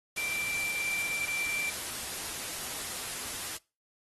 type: tone in noise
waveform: sine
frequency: 2349 Hz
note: D7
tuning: in tune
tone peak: -32 dBFS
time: 0.17-1.7 s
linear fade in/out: 5 ms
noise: white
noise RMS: -37 dBFS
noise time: 0.16-3.57 s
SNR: +2 dB
effects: noise-tail reverb RT60 0.3 s tail -23 dB re dry + AAC 32 kbps